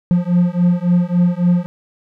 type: beating tone pair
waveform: triangle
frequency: 174.61 / 178.21 Hz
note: F3 / F3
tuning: 0 / +35 cents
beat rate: 3.6 Hz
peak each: -13 dBFS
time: 0.11-1.66 s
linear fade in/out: 0 ms
effects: none